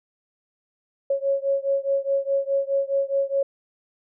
sine beating tone pair, 549 / 553.8 Hz, C#5 / C#5, -17 / -2 cents, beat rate 4.8 Hz, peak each -23 / -24 dBFS, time 1.1-3.43 s, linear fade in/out 5 ms, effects none

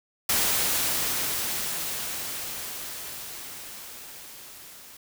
white noise with level ramp, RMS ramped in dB -23 to -47 dBFS, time 0.29-4.97 s, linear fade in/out 5 ms, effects none

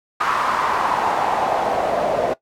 pink noise with band-pass filter sweep, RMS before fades -20 dBFS, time 0.2-2.34 s, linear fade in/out 10 ms, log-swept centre 1200 to 570 Hz, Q 3.5, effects noise-tail reverb RT60 0.1 s tail -17 dB re dry

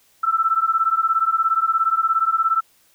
sine beating tone pair, 1318.5 / 1335.5 Hz, E6 / E6, 0 / +22 cents, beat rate 17 Hz, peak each -19 dBFS, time 0.23-2.61 s, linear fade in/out 10 ms, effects white hiss -58 dBFS RMS until 2.94 s

